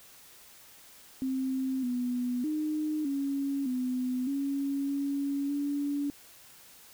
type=tone with pitch steps; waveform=sine; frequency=262.8 / 246.6 / 306.2 / 277.5 / 252.8 / 278 / 280.3 / 285.9 Hz; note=C4 / B3 / D#4 / C#4 / B3 / C#4 / C#4 / D4; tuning=+8 / -2 / -28 / +2 / +41 / +5 / +19 / -46 cents; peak=-28 dBFS; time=1.22-6.1 s; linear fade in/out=0 ms; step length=610 ms; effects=white hiss -54 dBFS RMS until 6.93 s